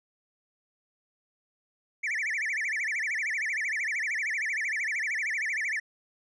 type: tone with vibrato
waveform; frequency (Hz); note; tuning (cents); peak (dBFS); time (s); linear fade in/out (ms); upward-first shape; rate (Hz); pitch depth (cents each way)
triangle; 2015; B6; +34; -26; 2.03-5.8; 10; sine; 13; 270
effects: resampled to 22050 Hz